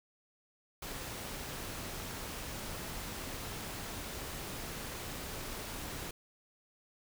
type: noise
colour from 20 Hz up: pink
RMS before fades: -42 dBFS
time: 0.82-6.11 s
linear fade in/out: 5 ms
effects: none